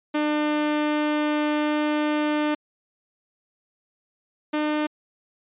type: tone pair in turn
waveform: sawtooth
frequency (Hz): 300.1 / 302.2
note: D4 / D4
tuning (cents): +38 / +50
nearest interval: unison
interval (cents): 12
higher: second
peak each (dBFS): -17 / -18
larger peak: first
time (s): 0.14-2.55 / 4.53-4.87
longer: first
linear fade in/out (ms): 10
effects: resampled to 8000 Hz